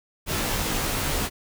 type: noise with comb filter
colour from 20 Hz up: pink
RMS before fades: -26 dBFS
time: 0.26-1.3 s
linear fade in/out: 50 ms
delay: 17 ms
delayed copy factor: -0.9
effects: none